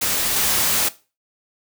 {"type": "noise with level steps", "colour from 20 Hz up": "white", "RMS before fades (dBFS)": [-21, -19], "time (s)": [0.01, 0.89], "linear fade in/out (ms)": 10, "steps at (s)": 0.36, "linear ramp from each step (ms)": 2, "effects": ["noise-tail reverb RT60 0.3 s tail -17 dB re dry"]}